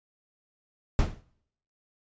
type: noise with exponential decay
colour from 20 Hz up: brown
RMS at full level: -19 dBFS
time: 0.99-1.22 s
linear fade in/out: 1 ms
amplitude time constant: 48 ms
effects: noise-tail reverb RT60 0.7 s tail -22 dB re dry + resampled to 16000 Hz